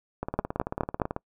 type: two click trains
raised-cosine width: 1 ms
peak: -16 / -10 dBFS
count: 18 / 4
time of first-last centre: 0.23-1.164 / 0.39-1.018 s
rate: 18.2 / 4.78 Hz
effects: noise-tail reverb RT60 0.1 s tail -26 dB re dry